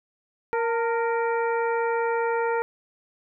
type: harmonic tone with a mistuned harmonic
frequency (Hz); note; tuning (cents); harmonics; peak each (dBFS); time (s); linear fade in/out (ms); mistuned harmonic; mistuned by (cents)
466.2; A#4; 0; 1 / 2 / 3 / 4 / 5; -24 / -27 / -32 / -36 / -39; 0.53-2.62; 0; 2; -47
effects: none